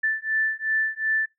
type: beating tone pair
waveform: sine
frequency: 1760 / 1762.7 Hz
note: A6 / A6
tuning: 0 / +3 cents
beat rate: 2.7 Hz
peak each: -25 dBFS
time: 0.03-1.26 s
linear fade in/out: 10 ms
effects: noise-tail reverb RT60 0.2 s tail -26 dB re dry